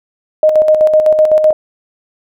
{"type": "tone with tremolo", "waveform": "sine", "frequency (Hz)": 619, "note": "D#5", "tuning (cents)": -9, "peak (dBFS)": -4, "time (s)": [0.43, 1.53], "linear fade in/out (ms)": 2, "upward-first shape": "square", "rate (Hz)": 7.9, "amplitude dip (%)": 50, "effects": []}